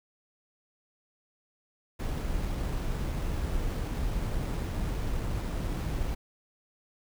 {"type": "noise with sample-and-hold", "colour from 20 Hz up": "brown", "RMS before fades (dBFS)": -31, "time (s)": [1.99, 6.15], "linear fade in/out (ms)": 10, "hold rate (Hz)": 8820, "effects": []}